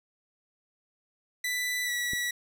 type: tone with pitch glide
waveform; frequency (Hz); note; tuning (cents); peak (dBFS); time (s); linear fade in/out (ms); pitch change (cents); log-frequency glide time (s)
sawtooth; 1984 to 1943.2; B6 to B6; +7 to -29; -25; 1.44-2.31; 5; -36; 1.84-1.91
type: click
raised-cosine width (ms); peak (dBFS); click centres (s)
3; -26; 2.134
effects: none